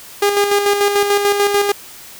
sawtooth tone with tremolo, 406.1 Hz, G#4, 39 cents flat, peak -7 dBFS, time 0.22-1.72 s, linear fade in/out 5 ms, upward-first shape square, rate 6.8 Hz, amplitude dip 45%, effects white hiss -37 dBFS RMS until 2.19 s

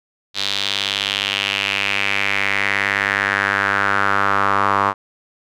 sawtooth tone with band-pass filter sweep, 99.5 Hz, G2, 26 cents sharp, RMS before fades -19 dBFS, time 0.34-4.94 s, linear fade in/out 50 ms, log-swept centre 3900 to 1100 Hz, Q 3.7, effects none

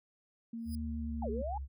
sine tone, 230 Hz, A#3, 23 cents flat, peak -38 dBFS, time 0.53-1.42 s, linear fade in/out 5 ms
5% pulse tone with exponential growth, 4978 Hz, D#8, in tune, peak -38 dBFS, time 0.58-0.75 s, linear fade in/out 0 ms, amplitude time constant 35 ms
sine tone with pitch glide, 76.5 to 67.76 Hz, D#2 to C#2, -29 to -39 cents, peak -37 dBFS, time 0.65-1.68 s, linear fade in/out 50 ms, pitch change -210 cents, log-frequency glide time 0.82-1.41 s
sine exponential two-way sweep, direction down then up, 878 to 395.4 to 878 Hz, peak -36 dBFS, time 1.22-1.58 s, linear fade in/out 5 ms, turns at 1.3 s
effects none

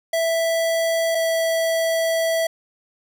square tone pair in turn, 659.3 / 656.1 Hz, E5 / E5, 0 / -8 cents, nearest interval unison, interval 8 cents, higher first, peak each -19 dBFS, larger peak neither, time 0.13-1.15 / 1.15-2.47 s, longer second, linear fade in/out 5 ms, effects none

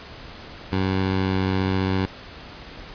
15% pulse tone, 94.8 Hz, F#2, 43 cents sharp, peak -14 dBFS, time 0.72-2.06 s, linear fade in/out 5 ms, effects pink hiss -40 dBFS RMS until 2.94 s + resampled to 11025 Hz

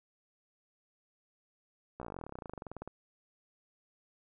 slowing click train, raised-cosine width 1 ms, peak -28 dBFS, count 29, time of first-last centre 2-2.876 s, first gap 15 ms, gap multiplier 1.05, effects none

